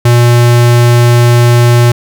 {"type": "tone", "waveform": "square", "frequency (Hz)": 120, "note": "B2", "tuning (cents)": -49, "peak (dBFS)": -4, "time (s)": [0.05, 1.92], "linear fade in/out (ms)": 5, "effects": []}